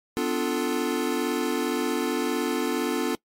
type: chord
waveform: square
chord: B half-diminished seventh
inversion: none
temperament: equal with one note detuned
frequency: 251.8 / 293.7 / 349.2 / 440 Hz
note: B3 / D4 / F4 / A4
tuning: +34 / 0 / 0 / 0 cents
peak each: -30 dBFS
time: 0.17-3.15 s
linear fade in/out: 0 ms
effects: noise-tail reverb RT60 0.1 s tail -23 dB re dry + MP3 64 kbps